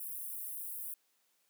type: high-pass noise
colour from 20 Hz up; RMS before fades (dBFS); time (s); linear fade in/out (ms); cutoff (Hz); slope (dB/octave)
white; -42; 0-0.94; 2; 9500; 48
effects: white hiss -75 dBFS RMS until 1.49 s + high-pass 200 Hz 12 dB/octave